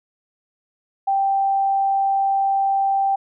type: tone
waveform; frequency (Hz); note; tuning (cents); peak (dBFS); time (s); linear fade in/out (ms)
sine; 784; G5; 0; -16; 1.07-3.16; 10
effects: none